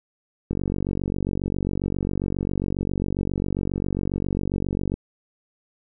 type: click train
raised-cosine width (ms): 3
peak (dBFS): -12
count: 211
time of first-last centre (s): 0.51-4.94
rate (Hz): 47.4
effects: none